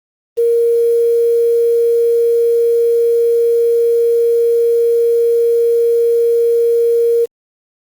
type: tone with quantisation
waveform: sine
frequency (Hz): 467.5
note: A#4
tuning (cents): +5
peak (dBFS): -9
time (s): 0.37-7.26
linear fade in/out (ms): 20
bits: 6
effects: Opus 24 kbps